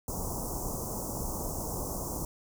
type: band-stop noise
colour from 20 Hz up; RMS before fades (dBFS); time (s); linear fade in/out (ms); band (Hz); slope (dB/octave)
pink; -35; 0.08-2.25; 2; 1100 to 5800; 48
effects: none